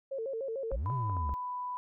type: tone with vibrato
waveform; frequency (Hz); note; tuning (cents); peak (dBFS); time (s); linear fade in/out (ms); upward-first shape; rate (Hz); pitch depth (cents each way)
sine; 493.9; B4; 0; -33; 0.11-0.76; 10; square; 6.7; 160
type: clicks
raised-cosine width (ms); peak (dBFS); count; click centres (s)
1; -30; 5; 0.716 / 0.9 / 1.097 / 1.168 / 1.293
type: exponential two-way sweep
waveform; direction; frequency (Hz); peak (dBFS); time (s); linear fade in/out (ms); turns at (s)
triangle; up then down; 43.79 to 138.3 to 65.2; -29; 0.72-1.34; 0; 0.93
type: tone with pitch glide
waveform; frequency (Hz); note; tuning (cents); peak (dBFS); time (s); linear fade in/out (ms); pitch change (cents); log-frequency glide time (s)
sine; 1000 to 992.5; B5 to B5; +21 to +8; -34; 0.86-1.77; 0; -13; 1.18-1.51
effects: none